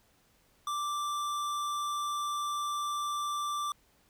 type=tone with hard clipping; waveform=sine; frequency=1174.7 Hz; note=D6; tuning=in tune; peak=-33 dBFS; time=0.67-3.72 s; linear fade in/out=2 ms; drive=16 dB; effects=pink hiss -67 dBFS RMS until 4.09 s